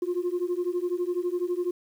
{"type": "beating tone pair", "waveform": "sine", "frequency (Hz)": [349.1, 361.1], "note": ["F4", "F#4"], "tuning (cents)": [-1, -42], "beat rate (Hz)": 12, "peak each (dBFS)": -27, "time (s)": [0.02, 1.71], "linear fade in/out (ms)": 5, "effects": ["tanh soft clip ceiling -21 dBFS", "9-bit"]}